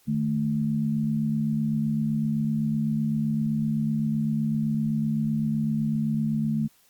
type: tone pair together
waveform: sine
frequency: 152.16 / 220 Hz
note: D#3 / A3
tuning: -38 / 0 cents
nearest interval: tritone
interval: 638 cents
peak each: -27 / -24 dBFS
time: 0.07-6.68 s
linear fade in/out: 20 ms
effects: white hiss -61 dBFS RMS until 6.89 s + Opus 48 kbps